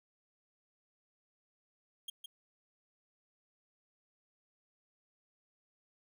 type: tone with echo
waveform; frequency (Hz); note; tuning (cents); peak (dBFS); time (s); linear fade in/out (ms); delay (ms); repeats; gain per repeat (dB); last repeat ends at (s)
45% pulse; 3238; G#7; -45; -39; 2.08-2.1; 5; 160; 1; -5; 2.26
effects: none